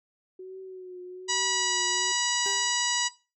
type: tone with vibrato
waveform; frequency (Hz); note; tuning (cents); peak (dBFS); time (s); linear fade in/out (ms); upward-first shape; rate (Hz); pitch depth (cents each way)
sine; 370; F#4; 0; -38; 0.39-2.12; 5; triangle; 1.2; 50
type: harmonic tone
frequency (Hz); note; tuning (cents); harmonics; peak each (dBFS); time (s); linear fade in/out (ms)
971; B5; -30; 1 / 2 / 3 / 4 / 5 / 6 / 7 / 8; -33 / -33 / -33 / -33 / -33 / -33 / -33 / -33; 1.28-3.09; 20
type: tone with exponential decay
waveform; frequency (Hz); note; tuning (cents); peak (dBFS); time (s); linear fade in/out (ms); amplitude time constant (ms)
35% pulse; 396.7; G4; +21; -33; 2.46-2.9; 0; 95
effects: noise-tail reverb RT60 0.3 s tail -18 dB re dry